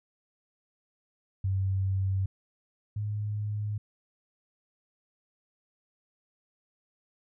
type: tone pair in turn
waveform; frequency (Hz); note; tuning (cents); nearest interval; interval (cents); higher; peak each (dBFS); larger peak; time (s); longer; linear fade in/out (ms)
sine; 96 / 104.8; G2 / G#2; -36 / +16; major second; 152; second; -25 / -29; first; 1.44-2.26 / 2.96-3.78; neither; 5
effects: none